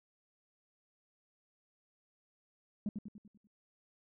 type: tone with echo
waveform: sine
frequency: 207.7 Hz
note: G#3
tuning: in tune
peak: -30 dBFS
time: 2.86-2.89 s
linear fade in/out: 2 ms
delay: 97 ms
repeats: 6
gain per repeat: -6 dB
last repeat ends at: 3.472 s
effects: tanh soft clip ceiling -30 dBFS